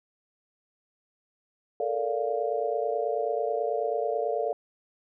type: chord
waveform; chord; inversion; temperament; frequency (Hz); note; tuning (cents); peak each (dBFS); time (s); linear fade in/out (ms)
sine; Bb major seventh; third; just; 437 / 466.2 / 582.7 / 699.2; A4 / Bb4 / D5 / F5; -12 / 0 / -14 / +2; -31; 1.8-4.53; 2
effects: none